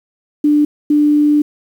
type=tone bursts at uneven times; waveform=sine; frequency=296.2 Hz; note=D4; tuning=15 cents sharp; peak=-8 dBFS; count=2; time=0.44-0.65 / 0.9-1.42 s; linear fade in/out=5 ms; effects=7-bit